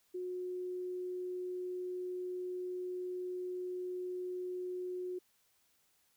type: tone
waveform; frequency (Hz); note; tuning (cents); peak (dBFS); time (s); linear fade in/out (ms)
sine; 363.3; F#4; -32; -37; 0.14-5.19; 10
effects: white hiss -73 dBFS RMS until 6.16 s